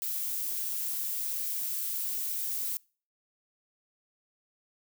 violet noise, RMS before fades -33 dBFS, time 0.02-2.77 s, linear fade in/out 0 ms, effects noise-tail reverb RT60 0.4 s tail -25 dB re dry

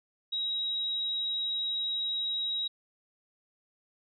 sine tone, 3828 Hz, A#7, 45 cents sharp, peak -29 dBFS, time 0.32-2.68 s, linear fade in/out 10 ms, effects none

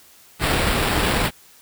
pink noise with sample-and-hold, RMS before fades -20 dBFS, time 0.39-1.31 s, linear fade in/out 50 ms, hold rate 6300 Hz, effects white hiss -50 dBFS RMS until 1.61 s

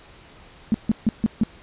sine tone bursts, 220 Hz, A3, in tune, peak -14 dBFS, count 5, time 0.72-1.435 s, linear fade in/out 0 ms, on 23 ms, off 150 ms, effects pink hiss -48 dBFS RMS until 1.62 s + resampled to 8000 Hz

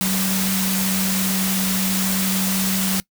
sine tone in noise, 190.3 Hz, F#3, 49 cents sharp, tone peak -21 dBFS, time 0.01-3 s, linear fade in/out 0 ms, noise white, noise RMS -23 dBFS, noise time 0.01-3 s, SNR -1 dB, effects noise-tail reverb RT60 0.1 s tail -22 dB re dry

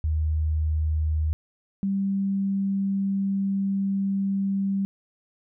sine tone pair in turn, 77.78 / 195.99 Hz, D#2 / G3, 0 / 0 cents, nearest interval octave + major third, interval 1600 cents, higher second, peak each -21 / -22 dBFS, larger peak first, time 0.04-1.33 / 1.83-4.85 s, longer second, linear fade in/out 0 ms, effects none

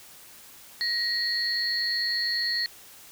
sine tone cluster, 1891 / 4220 / 4429 Hz, A#6 / C8 / C#8, +24 / +14 / -2 cents, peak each -29 dBFS, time 0.81-2.66 s, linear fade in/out 0 ms, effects white hiss -49 dBFS RMS until 3.11 s

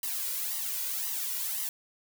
blue noise with flanger, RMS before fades -33 dBFS, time 0.03-1.69 s, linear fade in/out 2 ms, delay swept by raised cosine 1 to 2.1 ms, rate 1.9 Hz, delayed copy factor +0.95, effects none

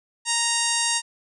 harmonic tone, 932.3 Hz, A#5, in tune, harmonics 1 / 2 / 3 / 4 / 5 / 6 / 7 / 8 / 9 / 10, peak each -30 / -30 / -30 / -30 / -30 / -30 / -30 / -30 / -30 / -30 dBFS, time 0.25-1.02 s, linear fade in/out 50 ms, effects none

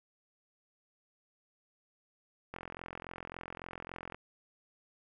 click train, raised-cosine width 0.5 ms, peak -27 dBFS, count 71, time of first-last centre 2.54-4.146 s, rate 43.6 Hz, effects none

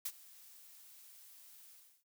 blue noise with ADSR envelope, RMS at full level -37 dBFS, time 0.05-2.04 s, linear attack 7 ms, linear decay 54 ms, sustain -21 dB, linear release 340 ms, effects none

